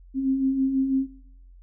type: beating tone pair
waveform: sine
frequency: 261.6 / 267.7 Hz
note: C4 / C4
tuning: 0 / +40 cents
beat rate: 6.1 Hz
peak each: -30 / -21 dBFS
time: 0.14-1.07 s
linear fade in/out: 50 ms
effects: noise-tail reverb RT60 0.7 s tail -19 dB re dry + added 44 Hz sine -46 dBFS peak until 1.62 s